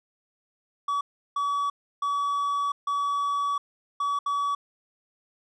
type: tone bursts at uneven times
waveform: triangle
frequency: 1139 Hz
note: C#6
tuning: 47 cents sharp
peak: -22 dBFS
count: 6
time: 0.88-1.01 / 1.36-1.7 / 2.02-2.72 / 2.87-3.58 / 4-4.19 / 4.26-4.55 s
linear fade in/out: 5 ms
effects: resampled to 22050 Hz